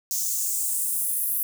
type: noise with high-pass filter sweep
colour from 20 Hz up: blue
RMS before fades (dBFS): -26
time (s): 0.11-1.43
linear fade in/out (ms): 0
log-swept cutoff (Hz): 6000 to 12000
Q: 2.8
effects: none